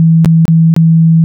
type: tone with dropouts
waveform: sine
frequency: 163.3 Hz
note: E3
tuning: 16 cents flat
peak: -3 dBFS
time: 0-1.24 s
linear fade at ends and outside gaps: 0 ms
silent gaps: 0.247-0.258 / 0.454-0.48 / 0.74-0.764 s
effects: none